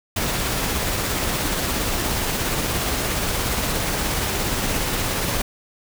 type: noise with tremolo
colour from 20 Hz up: pink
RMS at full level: -22 dBFS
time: 0.16-5.42 s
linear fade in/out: 5 ms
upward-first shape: triangle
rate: 17 Hz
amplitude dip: 25%
effects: none